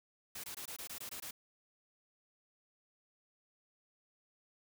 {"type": "noise bursts", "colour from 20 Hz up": "white", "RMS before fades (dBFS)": -45, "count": 9, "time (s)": [0.35, 1.31], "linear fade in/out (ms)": 5, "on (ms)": 88, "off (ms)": 21, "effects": []}